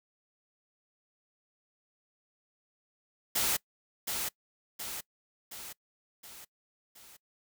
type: noise with echo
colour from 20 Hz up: white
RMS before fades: -29 dBFS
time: 3.35-3.57 s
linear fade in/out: 10 ms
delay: 720 ms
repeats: 5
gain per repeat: -5 dB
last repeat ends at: 7.17 s
effects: noise-tail reverb RT60 0.1 s tail -23 dB re dry